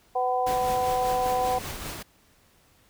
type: harmonic tone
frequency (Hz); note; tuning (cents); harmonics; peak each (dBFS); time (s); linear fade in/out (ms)
251; B3; +28; 2 / 3 / 4; -28 / -24 / -32; 0.15-1.59; 10
type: noise with tremolo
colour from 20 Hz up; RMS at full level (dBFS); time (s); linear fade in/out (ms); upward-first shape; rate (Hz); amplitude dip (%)
pink; -34; 0.46-2.03; 10; sine; 5.1; 40
effects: pink hiss -61 dBFS RMS until 2.89 s